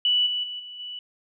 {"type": "tone with level steps", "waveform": "sine", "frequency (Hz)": 2960, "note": "F#7", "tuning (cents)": 0, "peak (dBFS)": [-18, -24, -31, -37, -33], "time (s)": [0.05, 0.99], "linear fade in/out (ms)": 2, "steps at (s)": [0.26, 0.43, 0.59, 0.79], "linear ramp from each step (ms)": 10, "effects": []}